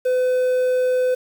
triangle tone with quantisation, 506 Hz, B4, 42 cents sharp, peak -14 dBFS, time 0.05-1.15 s, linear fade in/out 10 ms, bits 7, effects none

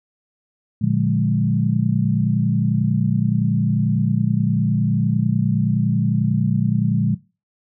sine chord, Bb dominant seventh, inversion none, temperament equal with one note detuned, 116.54 / 146.83 / 178.28 / 207.7 Hz, Bb2 / D3 / F3 / Ab3, 0 / 0 / +36 / 0 cents, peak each -21 dBFS, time 0.81-7.15 s, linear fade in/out 10 ms, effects noise-tail reverb RT60 0.3 s tail -20 dB re dry

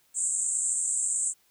pink band-pass noise, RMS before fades -28 dBFS, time 0.14-1.34 s, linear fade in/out 50 ms, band 7300 to 8700 Hz, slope 96 dB/octave, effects white hiss -66 dBFS RMS until 1.5 s

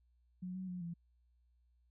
sine tone with pitch steps, 182.1 / 186.9 / 179.9 / 170.1 Hz, F#3 / F#3 / F#3 / F3, -27 / +18 / -48 / -45 cents, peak -40 dBFS, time 0.42-0.94 s, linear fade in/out 10 ms, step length 130 ms, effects added 60 Hz sine -69 dBFS peak until 1.9 s

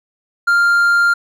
triangle tone, 1397 Hz, F6, in tune, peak -8 dBFS, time 0.47-1.14 s, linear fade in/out 10 ms, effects none

